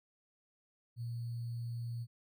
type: tone with sample-and-hold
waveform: sine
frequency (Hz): 118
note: A#2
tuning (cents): +22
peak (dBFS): -37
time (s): 0.96-2.07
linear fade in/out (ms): 50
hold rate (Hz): 4410
effects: none